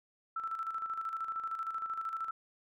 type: tone with tremolo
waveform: sine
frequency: 1327 Hz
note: E6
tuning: 11 cents sharp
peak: -33 dBFS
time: 0.36-2.31 s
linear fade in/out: 5 ms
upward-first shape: square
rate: 13 Hz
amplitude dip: 55%
effects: none